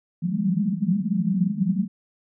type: band-pass noise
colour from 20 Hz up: white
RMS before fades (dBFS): -23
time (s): 0.22-1.88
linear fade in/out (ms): 20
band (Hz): 170 to 210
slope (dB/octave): 96
effects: none